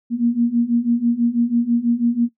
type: beating tone pair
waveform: sine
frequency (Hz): 233.1 / 239.2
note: A#3 / A#3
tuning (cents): 0 / +45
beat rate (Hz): 6.1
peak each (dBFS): -19 / -17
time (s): 0.1-2.29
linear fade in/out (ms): 50
effects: noise-tail reverb RT60 0.1 s tail -17 dB re dry